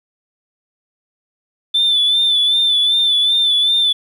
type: tone with vibrato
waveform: sine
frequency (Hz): 3520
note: A7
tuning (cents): 0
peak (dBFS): -10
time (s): 1.74-3.93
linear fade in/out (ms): 10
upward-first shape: sine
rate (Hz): 2.6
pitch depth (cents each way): 46
effects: tanh soft clip ceiling -8 dBFS + 8-bit